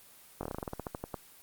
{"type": "slowing click train", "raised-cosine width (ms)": 1, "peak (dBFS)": -21, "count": 15, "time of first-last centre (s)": [0.41, 1.143], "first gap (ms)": 21, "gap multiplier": 1.13, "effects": ["white hiss -56 dBFS RMS until 1.42 s", "Opus 24 kbps"]}